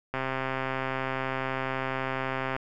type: click train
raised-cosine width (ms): 0.5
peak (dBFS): -15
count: 321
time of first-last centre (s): 0.14-2.564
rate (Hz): 132
effects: none